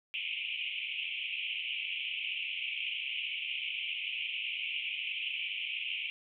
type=band-pass noise; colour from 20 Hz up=white; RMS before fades=-37 dBFS; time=0.14-6.1 s; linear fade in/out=0 ms; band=2300 to 3100 Hz; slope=96 dB/octave; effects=none